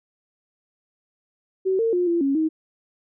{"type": "tone with pitch steps", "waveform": "sine", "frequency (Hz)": [378.9, 454.8, 356.3, 340.9, 275.5, 316.2], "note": ["F#4", "A#4", "F4", "F4", "C#4", "D#4"], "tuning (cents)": [41, -43, 35, -42, -11, 28], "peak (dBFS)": -18, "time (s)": [1.65, 2.49], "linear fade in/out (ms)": 20, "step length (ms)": 140, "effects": []}